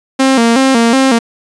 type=tone with vibrato; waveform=sawtooth; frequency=248.4 Hz; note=B3; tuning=10 cents sharp; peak=-3 dBFS; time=0.19-1.19 s; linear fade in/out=10 ms; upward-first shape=square; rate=2.7 Hz; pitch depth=120 cents each way; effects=resampled to 22050 Hz